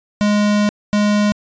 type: tone pair in turn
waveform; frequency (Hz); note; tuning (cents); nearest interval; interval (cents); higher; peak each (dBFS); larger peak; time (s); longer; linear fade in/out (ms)
square; 207.7 / 207.7; G#3 / G#3; 0 / 0; unison; 0; neither; -13; neither; 0.21-0.69 / 0.93-1.32; first; 0
effects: resampled to 16000 Hz